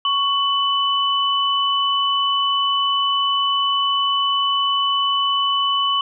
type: tone pair together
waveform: sine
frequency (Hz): 1112.9 / 2990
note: C#6 / F#7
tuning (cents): +6 / +17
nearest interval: octave + perfect fourth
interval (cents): 1711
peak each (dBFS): -19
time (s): 0.05-6.01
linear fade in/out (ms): 2
effects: none